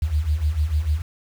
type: beating tone pair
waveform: sine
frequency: 71.6 / 78.3 Hz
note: D2 / D#2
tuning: -43 / +11 cents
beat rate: 6.7 Hz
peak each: -24 / -20 dBFS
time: 0.02-1.02 s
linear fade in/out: 5 ms
effects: 7-bit